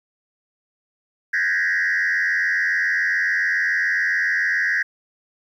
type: tone with frequency modulation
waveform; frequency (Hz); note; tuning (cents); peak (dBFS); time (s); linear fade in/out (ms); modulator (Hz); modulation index
sine; 1765; A6; +5; -16; 1.33-4.83; 10; 87.1; 2.3
effects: tanh soft clip ceiling -15 dBFS + 9-bit